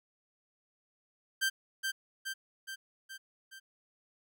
sawtooth tone with echo, 1568 Hz, G6, in tune, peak -24 dBFS, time 1.41-1.5 s, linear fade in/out 20 ms, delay 420 ms, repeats 5, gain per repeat -4 dB, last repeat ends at 3.6 s, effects none

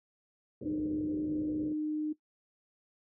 white low-pass noise, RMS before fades -43 dBFS, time 0.61-1.73 s, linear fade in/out 5 ms, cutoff 540 Hz, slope 96 dB/octave
sine tone, 305.2 Hz, D#4, 33 cents flat, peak -30 dBFS, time 0.65-2.13 s, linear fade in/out 10 ms
effects noise-tail reverb RT60 0.1 s tail -17 dB re dry + high-pass 60 Hz 12 dB/octave

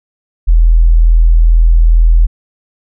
sine tone, 41.15 Hz, E1, 2 cents flat, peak -3 dBFS, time 0.47-2.27 s, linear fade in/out 20 ms, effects none

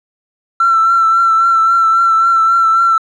triangle tone with vibrato, 1345 Hz, E6, 34 cents sharp, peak -4 dBFS, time 0.6-2.98 s, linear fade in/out 5 ms, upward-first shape triangle, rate 3.7 Hz, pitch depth 33 cents each way, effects tanh soft clip ceiling -5 dBFS + resampled to 22050 Hz

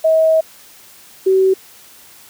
sine tone pair in turn, 640 / 380.5 Hz, D#5 / F#4, +49 / +48 cents, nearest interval major sixth, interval 901 cents, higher first, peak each -9 dBFS, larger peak neither, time 0.04-0.41 / 1.26-1.54 s, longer first, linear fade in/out 10 ms, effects white hiss -43 dBFS RMS until 2.29 s + high-pass 80 Hz 12 dB/octave

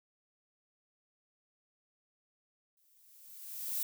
violet noise with exponential growth, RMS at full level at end -33 dBFS, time 2.77-3.83 s, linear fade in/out 2 ms, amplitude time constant 230 ms, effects none

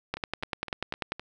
two click trains, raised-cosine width 0.3 ms, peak -13 / -22 dBFS, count 11 / 5, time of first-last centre 0.14-1.12 / 0.17-1.196 s, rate 10.2 / 3.9 Hz, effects none

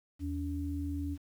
sine tone pair together, 80.31 / 285.3 Hz, E2 / C#4, -45 / +50 cents, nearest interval octave + minor seventh, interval 2195 cents, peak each -35 / -36 dBFS, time 0.19-1.18 s, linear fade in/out 50 ms, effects 10-bit

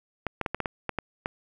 clicks, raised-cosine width 0.5 ms, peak -13 dBFS, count 9, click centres 0.267 / 0.413 / 0.462 / 0.546 / 0.603 / 0.658 / 0.893 / 0.987 / 1.259 s, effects 9-bit

